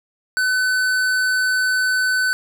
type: tone with hard clipping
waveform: triangle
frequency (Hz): 1510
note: F#6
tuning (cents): +35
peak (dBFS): -18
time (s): 0.37-2.33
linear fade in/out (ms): 0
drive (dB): 17
effects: none